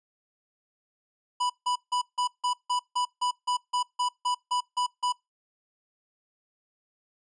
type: tone bursts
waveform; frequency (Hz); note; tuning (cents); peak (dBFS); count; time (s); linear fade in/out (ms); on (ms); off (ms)
square; 987.8; B5; 0; -25; 15; 1.4-5.125; 10; 99; 160
effects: noise-tail reverb RT60 0.2 s tail -24 dB re dry + resampled to 22050 Hz